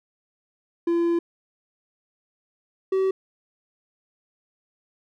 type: tone pair in turn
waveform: triangle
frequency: 340.1 / 381.7 Hz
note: F4 / G4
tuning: -46 / -46 cents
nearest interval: major second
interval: 200 cents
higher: second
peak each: -17 / -17 dBFS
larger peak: neither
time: 0.87-1.19 / 2.92-3.11 s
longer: first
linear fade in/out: 5 ms
effects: none